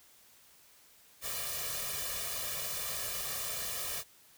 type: noise with comb filter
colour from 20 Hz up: white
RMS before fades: -37 dBFS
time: 1.21-4.04 s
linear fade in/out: 50 ms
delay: 1.7 ms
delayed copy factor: +0.9
effects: white hiss -61 dBFS RMS until 4.37 s